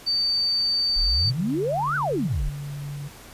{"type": "tone", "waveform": "sine", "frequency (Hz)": 4589, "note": "D8", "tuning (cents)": -41, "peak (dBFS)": -20, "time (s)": [0.06, 1.31], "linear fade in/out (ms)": 20}
{"type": "exponential two-way sweep", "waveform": "sine", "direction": "up then down", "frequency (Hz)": [30.87, 1553, 30.87], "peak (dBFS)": -22, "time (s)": [0.96, 2.5], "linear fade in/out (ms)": 10, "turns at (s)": 1.96}
{"type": "tone with pitch glide", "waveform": "sine", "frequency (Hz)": [145.8, 142.88], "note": ["D3", "D3"], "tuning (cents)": [-12, -47], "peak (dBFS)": -30, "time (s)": [1.24, 3.09], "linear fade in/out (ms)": 20, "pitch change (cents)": -35, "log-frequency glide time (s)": [1.67, 2.69]}
{"effects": ["pink hiss -45 dBFS RMS until 3.33 s", "resampled to 32000 Hz"]}